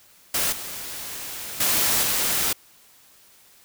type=noise with level steps; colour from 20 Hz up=white; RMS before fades=-23 / -34 / -21 / -23 dBFS; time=0.34-2.53 s; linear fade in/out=5 ms; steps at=0.52 / 1.6 / 2.03 s; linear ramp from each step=5 ms; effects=white hiss -54 dBFS RMS until 3.64 s